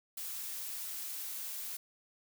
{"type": "noise", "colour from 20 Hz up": "blue", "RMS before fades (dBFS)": -41, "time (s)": [0.17, 1.77], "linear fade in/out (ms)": 5, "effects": []}